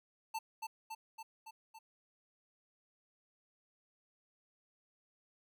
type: tone with echo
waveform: square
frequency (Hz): 888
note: A5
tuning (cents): +16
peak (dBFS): -37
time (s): 0.34-0.39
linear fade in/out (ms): 10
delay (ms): 280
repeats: 5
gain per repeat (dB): -3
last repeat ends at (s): 1.79
effects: none

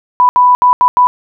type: tone bursts at uneven times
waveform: sine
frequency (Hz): 991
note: B5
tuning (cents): +6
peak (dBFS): -4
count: 5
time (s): 0.2-0.29 / 0.36-0.55 / 0.62-0.73 / 0.81-0.88 / 0.97-1.07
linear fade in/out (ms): 0
effects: none

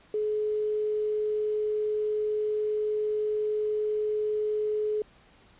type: tone with quantisation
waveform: sine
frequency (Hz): 425.1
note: G#4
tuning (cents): +40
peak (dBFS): -25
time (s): 0.14-5.02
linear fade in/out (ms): 2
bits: 9
effects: pink hiss -58 dBFS RMS until 5.59 s + resampled to 8000 Hz

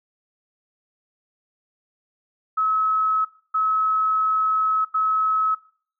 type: tone bursts at uneven times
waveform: sine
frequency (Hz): 1288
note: E6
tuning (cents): -41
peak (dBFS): -18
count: 3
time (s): 2.57-3.25 / 3.54-4.85 / 4.94-5.55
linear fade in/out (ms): 10
effects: noise-tail reverb RT60 0.5 s tail -18 dB re dry

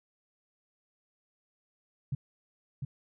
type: tone with echo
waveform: sine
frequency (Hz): 135.8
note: C#3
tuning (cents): -35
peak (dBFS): -28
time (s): 2.12-2.15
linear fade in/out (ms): 5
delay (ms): 700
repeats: 1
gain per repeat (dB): -4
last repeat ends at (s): 2.85
effects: none

